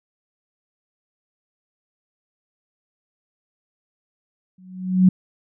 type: tone with exponential growth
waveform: sine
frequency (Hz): 185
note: F#3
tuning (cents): 0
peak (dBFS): -7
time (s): 4.58-5.09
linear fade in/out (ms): 5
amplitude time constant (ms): 110
effects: none